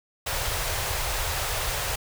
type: band-stop noise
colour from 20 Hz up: pink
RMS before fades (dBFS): -28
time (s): 0.26-1.96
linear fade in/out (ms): 10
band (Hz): 120 to 480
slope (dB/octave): 24
effects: none